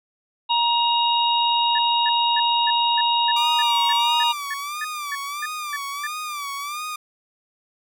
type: harmonic tone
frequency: 943 Hz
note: A#5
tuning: 20 cents sharp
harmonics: 1 / 3 / 4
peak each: -19 / -24 / -23 dBFS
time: 0.49-4.33 s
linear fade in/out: 20 ms
type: tone bursts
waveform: sine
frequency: 1754 Hz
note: A6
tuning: 6 cents flat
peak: -25 dBFS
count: 15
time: 1.75-6.07 s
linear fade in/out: 5 ms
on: 36 ms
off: 270 ms
type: tone with vibrato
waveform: sawtooth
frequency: 1175 Hz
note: D6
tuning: 1 cent sharp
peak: -24 dBFS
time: 3.36-6.96 s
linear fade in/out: 5 ms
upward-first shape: sine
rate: 1.5 Hz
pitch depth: 93 cents each way
effects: none